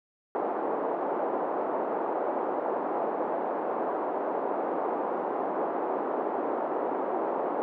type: band-pass noise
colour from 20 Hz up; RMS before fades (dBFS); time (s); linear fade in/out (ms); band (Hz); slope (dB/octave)
white; -30; 0.35-7.62; 0; 290 to 880; 24
effects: none